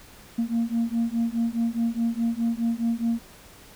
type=beating tone pair; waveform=sine; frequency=229.1 / 233.9 Hz; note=A#3 / A#3; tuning=-30 / +6 cents; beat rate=4.8 Hz; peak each=-24 dBFS; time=0.38-3.2 s; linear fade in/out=10 ms; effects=tanh soft clip ceiling -18 dBFS + pink hiss -49 dBFS RMS until 3.75 s